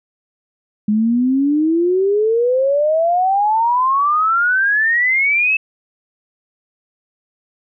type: exponential sweep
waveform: sine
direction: up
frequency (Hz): 207 to 2637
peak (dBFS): -12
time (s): 0.88-5.57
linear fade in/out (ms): 5
effects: none